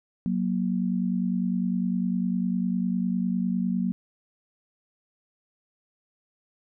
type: tone pair together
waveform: sine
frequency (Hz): 185 / 234.9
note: F#3 / A#3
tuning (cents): 0 / +13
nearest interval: major third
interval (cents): 413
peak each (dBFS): -25 / -27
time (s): 0.26-3.92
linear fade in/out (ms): 0
effects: none